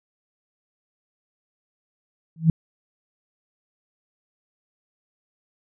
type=tone with exponential growth; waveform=sine; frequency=162.1 Hz; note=E3; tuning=29 cents flat; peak=-8 dBFS; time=2.36-2.5 s; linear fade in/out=2 ms; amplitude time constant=29 ms; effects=none